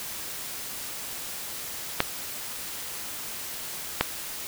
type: clicks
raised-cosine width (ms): 0.3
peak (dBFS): -3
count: 2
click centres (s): 2.004 / 4.01
effects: white hiss -36 dBFS RMS until 4.47 s